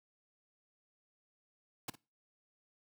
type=noise with echo; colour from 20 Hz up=pink; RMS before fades=-39 dBFS; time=1.88-1.9 s; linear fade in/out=5 ms; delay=55 ms; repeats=1; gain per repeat=-15 dB; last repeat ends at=1.955 s; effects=noise-tail reverb RT60 0.3 s tail -23 dB re dry + high-pass 100 Hz 12 dB/octave